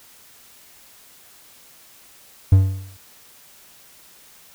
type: tone with exponential decay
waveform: triangle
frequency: 95.5 Hz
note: G2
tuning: 45 cents flat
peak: -4 dBFS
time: 2.52-2.97 s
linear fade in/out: 5 ms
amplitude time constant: 97 ms
effects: white hiss -49 dBFS RMS until 4.54 s